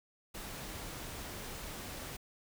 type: noise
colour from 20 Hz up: pink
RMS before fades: -44 dBFS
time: 0.34-2.17 s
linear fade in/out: 10 ms
effects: none